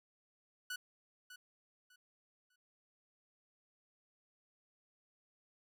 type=tone with echo; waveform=sawtooth; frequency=1480 Hz; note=F#6; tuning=in tune; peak=-36 dBFS; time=0.7-0.76 s; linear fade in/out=5 ms; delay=600 ms; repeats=3; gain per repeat=-12 dB; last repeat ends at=2.56 s; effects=none